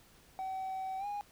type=tone with pitch glide; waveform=triangle; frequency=761 to 820.3 Hz; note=F#5 to G#5; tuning=+48 to -22 cents; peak=-33 dBFS; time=0.39-1.21 s; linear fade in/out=0 ms; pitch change=+130 cents; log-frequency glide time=0.98-1.06 s; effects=tanh soft clip ceiling -30 dBFS + pink hiss -62 dBFS RMS until 1.31 s